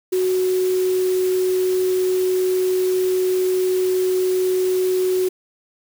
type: tone in noise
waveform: sine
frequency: 370 Hz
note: F#4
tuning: in tune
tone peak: -16 dBFS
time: 0.12-5.29 s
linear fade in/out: 10 ms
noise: white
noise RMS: -34 dBFS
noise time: 0.12-5.29 s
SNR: +15 dB
effects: none

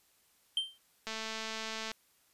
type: tone with exponential decay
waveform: triangle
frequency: 3136 Hz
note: G7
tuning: in tune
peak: -24 dBFS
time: 0.57-0.78 s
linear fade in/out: 2 ms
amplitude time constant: 44 ms
type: click train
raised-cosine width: 0.2 ms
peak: -22 dBFS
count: 188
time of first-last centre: 1.07-1.916 s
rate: 221 Hz
effects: white hiss -69 dBFS RMS until 2.33 s + resampled to 32000 Hz

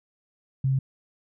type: tone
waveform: sine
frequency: 133.6 Hz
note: C3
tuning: 36 cents sharp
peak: -20 dBFS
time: 0.64-0.79 s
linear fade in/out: 5 ms
effects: none

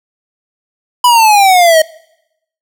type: exponential sweep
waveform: square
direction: down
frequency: 996 to 622.3 Hz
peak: -5 dBFS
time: 1.04-1.82 s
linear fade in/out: 5 ms
effects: noise-tail reverb RT60 0.8 s tail -23 dB re dry

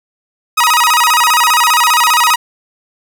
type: tone with vibrato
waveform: sawtooth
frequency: 1100 Hz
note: C#6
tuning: 14 cents flat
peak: -4 dBFS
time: 0.57-2.36 s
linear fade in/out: 10 ms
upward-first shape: square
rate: 15 Hz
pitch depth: 240 cents each way
effects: none

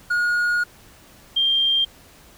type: tone pair in turn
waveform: triangle / sine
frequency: 1439 / 3185 Hz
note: F#6 / G7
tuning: -49 / +27 cents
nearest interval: octave + major second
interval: 1376 cents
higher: second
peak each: -16 dBFS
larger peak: neither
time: 0.1-0.64 / 1.36-1.85 s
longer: first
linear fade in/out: 10 ms
effects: pink hiss -49 dBFS RMS until 2.37 s

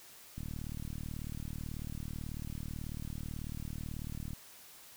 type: click train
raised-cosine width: 5 ms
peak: -29 dBFS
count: 152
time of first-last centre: 0.38-4.333 s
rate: 38.2 Hz
effects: white hiss -55 dBFS RMS until 4.96 s

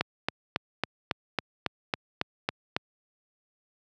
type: click train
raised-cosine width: 0.3 ms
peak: -9 dBFS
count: 11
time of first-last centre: 0.01-2.765 s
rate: 3.63 Hz
effects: high-pass 100 Hz 12 dB/octave

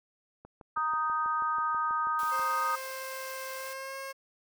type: click train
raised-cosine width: 1 ms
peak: -34 dBFS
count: 13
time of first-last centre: 0.45-2.395 s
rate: 6.17 Hz
type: harmonic tone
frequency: 311.1 Hz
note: D#4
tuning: in tune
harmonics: 3 / 4 / 5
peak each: -34 / -28 / -38 dBFS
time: 0.76-2.76 s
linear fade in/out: 10 ms
type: high-pass noise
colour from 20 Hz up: white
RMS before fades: -46 dBFS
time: 2.19-3.73 s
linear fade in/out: 0 ms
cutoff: 390 Hz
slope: 96 dB/octave
type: tone with pitch glide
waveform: 15% pulse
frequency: 527 to 539.9 Hz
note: C5 to C#5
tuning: +12 to -46 cents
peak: -31 dBFS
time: 2.31-4.13 s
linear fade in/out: 20 ms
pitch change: +42 cents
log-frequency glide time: 3.56-3.97 s
effects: none

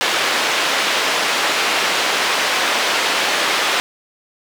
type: band-pass noise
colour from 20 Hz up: white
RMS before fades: -18 dBFS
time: 0.01-3.8 s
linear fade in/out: 0 ms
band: 360 to 3300 Hz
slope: 12 dB/octave
effects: none

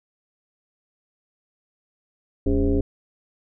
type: tone with frequency modulation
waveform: sine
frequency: 157.1 Hz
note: D#3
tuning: 17 cents sharp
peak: -17 dBFS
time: 2.46-2.81 s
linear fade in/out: 5 ms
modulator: 123 Hz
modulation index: 2.3
effects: none

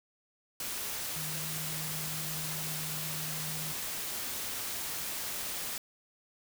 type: tone in noise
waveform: sine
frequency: 155.56 Hz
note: D#3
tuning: in tune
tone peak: -41 dBFS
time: 1.16-3.72 s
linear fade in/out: 2 ms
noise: white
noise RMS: -37 dBFS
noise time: 0.6-5.78 s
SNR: -7 dB
effects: none

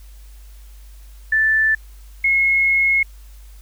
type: tone pair in turn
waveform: sine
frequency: 1760 / 2169 Hz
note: A6 / C#7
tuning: 0 / -38 cents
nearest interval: major third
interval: 362 cents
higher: second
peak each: -13 dBFS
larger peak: neither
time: 1.32-1.75 / 2.24-3.03 s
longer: second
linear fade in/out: 5 ms
effects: added 50 Hz sine -38 dBFS peak until 3.61 s + white hiss -53 dBFS RMS until 3.61 s

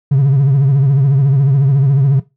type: tone with vibrato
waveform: triangle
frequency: 137.2 Hz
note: C#3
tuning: 17 cents flat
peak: -4 dBFS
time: 0.11-2.2 s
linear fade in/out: 10 ms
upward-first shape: triangle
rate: 14 Hz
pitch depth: 110 cents each way
effects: noise-tail reverb RT60 0.2 s tail -18 dB re dry + tanh soft clip ceiling -4 dBFS

